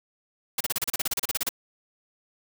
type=noise bursts; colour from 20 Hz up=white; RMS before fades=-26 dBFS; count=16; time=0.58-1.491 s; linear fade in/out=5 ms; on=26 ms; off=33 ms; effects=none